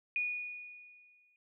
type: tone with exponential decay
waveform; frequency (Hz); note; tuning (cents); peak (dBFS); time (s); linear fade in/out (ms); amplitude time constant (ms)
sine; 2458; D#7; -22; -29; 0.16-1.36; 1; 260
effects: none